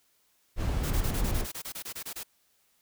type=noise; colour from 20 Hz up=brown; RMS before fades=-28 dBFS; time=0.56-1.47 s; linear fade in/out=50 ms
type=noise bursts; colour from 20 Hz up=white; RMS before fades=-38 dBFS; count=14; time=0.83-2.234 s; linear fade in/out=10 ms; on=78 ms; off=24 ms
effects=white hiss -69 dBFS RMS until 2.81 s